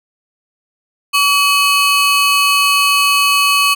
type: ring-modulated tone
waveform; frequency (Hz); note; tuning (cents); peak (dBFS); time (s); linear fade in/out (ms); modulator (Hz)
30% pulse; 1847; A#6; -16; -4; 1.13-3.75; 20; 709
effects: none